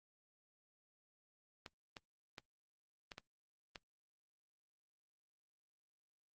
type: clicks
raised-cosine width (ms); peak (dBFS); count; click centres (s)
0.2; -30; 6; 1.662 / 1.968 / 2.382 / 3.118 / 3.181 / 3.758
effects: Opus 24 kbps